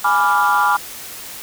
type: chord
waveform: sine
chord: G# diminished seventh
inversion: none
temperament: equal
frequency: 830.6 / 987.8 / 1174.7 / 1396.9 Hz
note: G#5 / B5 / D6 / F6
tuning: 0 / 0 / 0 / 0 cents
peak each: -17 dBFS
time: 0.04-0.77 s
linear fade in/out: 10 ms
effects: tanh soft clip ceiling -6 dBFS + white hiss -33 dBFS RMS until 1.42 s